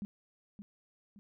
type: tone with echo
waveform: sine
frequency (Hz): 203.2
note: G#3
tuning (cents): -38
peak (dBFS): -36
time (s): 0.02-0.05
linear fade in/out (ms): 0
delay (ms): 570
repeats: 2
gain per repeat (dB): -8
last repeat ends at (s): 1.19
effects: none